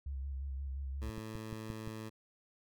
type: tone with vibrato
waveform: sine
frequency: 68 Hz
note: C#2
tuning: 33 cents flat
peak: -37 dBFS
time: 0.06-1.1 s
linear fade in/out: 5 ms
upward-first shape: square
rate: 5.7 Hz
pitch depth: 39 cents each way
type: tone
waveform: 15% pulse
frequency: 110 Hz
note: A2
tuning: in tune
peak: -36 dBFS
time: 1.01-2.1 s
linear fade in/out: 20 ms
type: click train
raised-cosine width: 5 ms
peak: -31 dBFS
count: 5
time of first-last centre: 1.18-1.876 s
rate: 5.75 Hz
effects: none